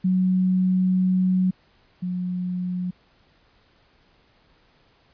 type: tone pair in turn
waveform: sine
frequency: 185 / 180.57 Hz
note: F#3 / F#3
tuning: 0 / -42 cents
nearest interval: unison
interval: 42 cents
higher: first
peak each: -17 / -24 dBFS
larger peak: first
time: 0.04-1.51 / 2.02-2.91 s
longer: first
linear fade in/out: 10 ms
effects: pink hiss -60 dBFS RMS until 5.13 s + resampled to 11025 Hz